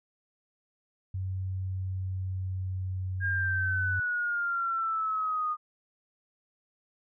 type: tone with pitch glide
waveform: sine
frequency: 94.1 to 93.02 Hz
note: F#2 to F#2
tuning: +30 to +10 cents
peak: -30 dBFS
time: 1.14-4 s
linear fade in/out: 5 ms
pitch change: -20 cents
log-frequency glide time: 1.51-3.38 s
type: exponential sweep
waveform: sine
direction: down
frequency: 1625 to 1224 Hz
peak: -27 dBFS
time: 3.2-5.57 s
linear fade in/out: 50 ms
effects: none